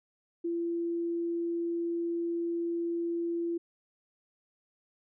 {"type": "tone", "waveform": "sine", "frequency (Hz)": 339.5, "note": "F4", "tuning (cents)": -49, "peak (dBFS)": -29, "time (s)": [0.44, 3.58], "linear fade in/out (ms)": 10, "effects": []}